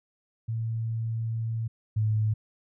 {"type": "tone pair in turn", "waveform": "sine", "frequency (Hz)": [113.3, 108.13], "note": ["A#2", "A2"], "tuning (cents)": [-49, -30], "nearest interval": "minor second", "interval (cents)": 81, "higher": "first", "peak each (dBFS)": [-27, -22], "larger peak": "second", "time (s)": [[0.48, 1.68], [1.96, 2.34]], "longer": "first", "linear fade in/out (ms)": 10, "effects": []}